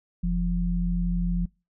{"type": "tone pair together", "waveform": "sine", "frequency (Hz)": [43.59, 174.61], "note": ["F1", "F3"], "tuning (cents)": [-3, 0], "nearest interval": "2 octaves", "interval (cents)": 2403, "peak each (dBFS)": -25, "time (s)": [0.23, 1.46], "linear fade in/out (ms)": 10, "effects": ["noise-tail reverb RT60 0.3 s tail -26 dB re dry"]}